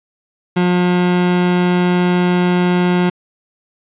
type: tone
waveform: 30% pulse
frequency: 178.6 Hz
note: F3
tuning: 39 cents sharp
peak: -9 dBFS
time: 0.56-3.1 s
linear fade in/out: 10 ms
effects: resampled to 8000 Hz + 8-bit